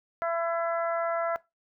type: harmonic tone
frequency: 335.5 Hz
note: E4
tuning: 31 cents sharp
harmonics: 2 / 3 / 4 / 5 / 6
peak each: -28 / -38 / -32 / -40 / -43 dBFS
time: 0.22-1.36 s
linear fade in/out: 0 ms
effects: noise-tail reverb RT60 0.2 s tail -19 dB re dry